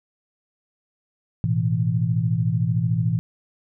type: chord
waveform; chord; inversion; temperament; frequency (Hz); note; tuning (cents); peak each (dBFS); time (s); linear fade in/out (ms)
sine; A suspended second; none; equal; 110 / 123.47 / 164.81; A2 / B2 / E3; 0 / 0 / 0; -23; 1.44-3.19; 0
effects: none